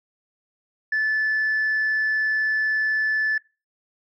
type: tone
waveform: sine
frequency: 1742 Hz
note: A6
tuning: 18 cents flat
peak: -18 dBFS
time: 0.92-3.38 s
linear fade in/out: 5 ms
effects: noise-tail reverb RT60 0.3 s tail -23 dB re dry + tanh soft clip ceiling -17 dBFS